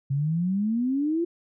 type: exponential sweep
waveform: sine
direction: up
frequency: 133.9 to 349.2 Hz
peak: -22 dBFS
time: 0.1-1.25 s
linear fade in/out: 10 ms
effects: none